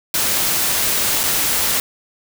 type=noise with dropouts; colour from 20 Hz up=white; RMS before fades=-18 dBFS; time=0.14-1.8 s; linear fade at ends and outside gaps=1 ms; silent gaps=1.233-1.237 s; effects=none